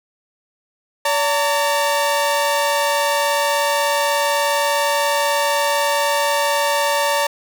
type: tone pair together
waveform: sawtooth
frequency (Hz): 573 / 909.6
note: D5 / A#5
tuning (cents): -43 / -43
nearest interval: minor sixth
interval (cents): 800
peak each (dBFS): -15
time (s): 1.05-7.27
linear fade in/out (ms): 5
effects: none